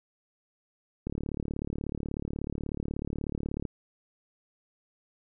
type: click train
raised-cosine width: 3 ms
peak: -20 dBFS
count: 95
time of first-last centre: 1.07-3.652 s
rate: 36.4 Hz
effects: none